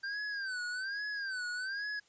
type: tone with vibrato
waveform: square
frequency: 1568 Hz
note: G6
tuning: in tune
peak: -36 dBFS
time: 0.03-2 s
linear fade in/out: 10 ms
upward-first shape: sine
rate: 1.2 Hz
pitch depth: 130 cents each way
effects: white hiss -67 dBFS RMS until 2.08 s + resampled to 16000 Hz